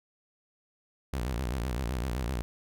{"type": "tone with vibrato", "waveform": "sawtooth", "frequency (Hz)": 62, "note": "B1", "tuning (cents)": 7, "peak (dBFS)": -26, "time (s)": [1.13, 2.42], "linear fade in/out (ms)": 0, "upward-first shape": "square", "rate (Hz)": 7.8, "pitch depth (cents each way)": 150, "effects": []}